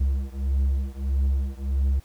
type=beating tone pair; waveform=triangle; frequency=67 / 68.6 Hz; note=C2 / C#2; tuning=+42 / -17 cents; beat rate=1.6 Hz; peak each=-22 / -23 dBFS; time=0-2 s; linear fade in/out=10 ms; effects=pink hiss -57 dBFS RMS until 2.04 s

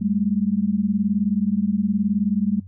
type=beating tone pair; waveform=sine; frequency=196.2 / 215.2 Hz; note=G3 / A3; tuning=+2 / -38 cents; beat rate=19 Hz; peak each=-21 dBFS; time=0.01-2.6 s; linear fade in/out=10 ms; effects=noise-tail reverb RT60 0.1 s tail -18 dB re dry + added 94 Hz sine -38 dBFS peak until 2.67 s

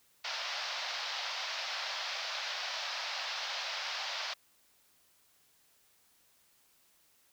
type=band-pass noise; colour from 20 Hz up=white; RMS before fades=-38 dBFS; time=0.24-4.34 s; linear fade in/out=10 ms; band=580 to 5300 Hz; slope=48 dB/octave; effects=white hiss -68 dBFS RMS until 7.32 s

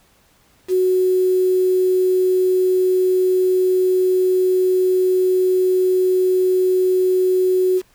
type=tone with quantisation; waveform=sine; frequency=370 Hz; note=F#4; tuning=in tune; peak=-13 dBFS; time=0.68-7.82 s; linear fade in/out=50 ms; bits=6; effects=pink hiss -56 dBFS RMS until 7.94 s

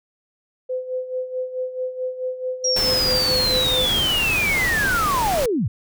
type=tone with tremolo; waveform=sine; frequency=510 Hz; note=C5; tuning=44 cents flat; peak=-21 dBFS; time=0.69-3.87 s; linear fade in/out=10 ms; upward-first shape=sine; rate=4.6 Hz; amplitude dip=70%
type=linear sweep; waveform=sine; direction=down; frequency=5670 to 80.6 Hz; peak=-18 dBFS; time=2.64-5.68 s; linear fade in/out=5 ms
type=noise; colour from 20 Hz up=pink; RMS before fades=-26 dBFS; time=2.76-5.46 s; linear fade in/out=5 ms
effects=none

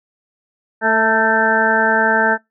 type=harmonic tone with a mistuned harmonic; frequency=222.3 Hz; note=A3; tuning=18 cents sharp; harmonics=1 / 2 / 3 / 4 / 6 / 7 / 8; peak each=-23 / -21 / -20 / -18 / -25 / -16 / -22 dBFS; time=0.81-2.38 s; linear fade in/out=50 ms; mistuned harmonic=3; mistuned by=-21 cents; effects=noise-tail reverb RT60 0.2 s tail -26 dB re dry

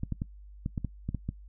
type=clicks; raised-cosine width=5 ms; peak=-19 dBFS; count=9; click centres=0.034 / 0.123 / 0.219 / 0.661 / 0.778 / 0.847 / 1.09 / 1.147 / 1.29 s; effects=noise-tail reverb RT60 0.1 s tail -20 dB re dry + added 50 Hz sine -46 dBFS peak until 1.48 s

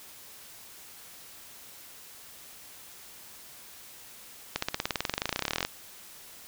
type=accelerating click train; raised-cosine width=0.2 ms; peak=-10 dBFS; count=29; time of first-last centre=4.56-5.65 s; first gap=64 ms; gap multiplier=0.96; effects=white hiss -49 dBFS RMS until 6.47 s

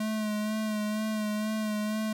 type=tone with vibrato; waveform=square; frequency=214.1 Hz; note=A3; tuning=47 cents flat; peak=-29 dBFS; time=0-2.13 s; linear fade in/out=5 ms; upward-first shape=sine; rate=2.1 Hz; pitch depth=28 cents each way; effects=none

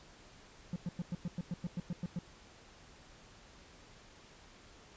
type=tone bursts; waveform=triangle; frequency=174.61 Hz; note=F3; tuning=in tune; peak=-32 dBFS; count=12; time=0.73-2.19 s; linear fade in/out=2 ms; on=30 ms; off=100 ms; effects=pink hiss -58 dBFS RMS until 4.96 s + resampled to 16000 Hz

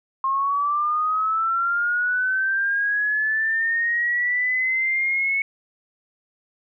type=linear sweep; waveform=sine; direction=up; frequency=1065 to 2209 Hz; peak=-19 dBFS; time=0.24-5.42 s; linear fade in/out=2 ms; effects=none

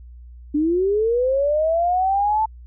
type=linear sweep; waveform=sine; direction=up; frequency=287.9 to 886 Hz; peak=-16 dBFS; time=0.54-2.46 s; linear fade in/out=10 ms; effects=added 60 Hz sine -38 dBFS peak until 2.66 s

